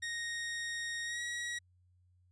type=tone with pitch glide; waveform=sawtooth; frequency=1864.7 to 1910.5 Hz; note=A#6 to A#6; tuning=0 to +42 cents; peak=-33 dBFS; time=0.02-1.59 s; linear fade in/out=10 ms; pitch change=+42 cents; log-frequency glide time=1.04-1.21 s; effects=added 90 Hz sine -65 dBFS peak until 2.31 s + resampled to 22050 Hz